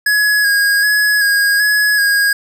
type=tone with vibrato; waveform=square; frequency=1661.2 Hz; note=G#6; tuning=in tune; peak=-11 dBFS; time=0.06-2.33 s; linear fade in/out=5 ms; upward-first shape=square; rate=1.3 Hz; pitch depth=25 cents each way; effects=none